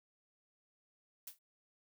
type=noise with exponential decay; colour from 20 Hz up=blue; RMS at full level=-42 dBFS; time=1.27-1.39 s; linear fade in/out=5 ms; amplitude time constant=25 ms; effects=none